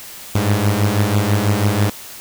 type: beating tone pair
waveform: sawtooth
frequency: 100 / 106.1 Hz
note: G2 / G#2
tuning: +35 / +38 cents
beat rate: 6.1 Hz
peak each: -13 dBFS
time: 0.35-1.9 s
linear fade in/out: 5 ms
effects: white hiss -35 dBFS RMS until 2.2 s